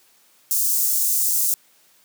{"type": "high-pass noise", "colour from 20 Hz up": "white", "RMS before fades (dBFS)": -20, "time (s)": [0.51, 1.54], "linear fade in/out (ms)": 0, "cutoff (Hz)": 6300, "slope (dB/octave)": 24, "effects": ["white hiss -57 dBFS RMS until 2.04 s", "high-pass 150 Hz 12 dB/octave"]}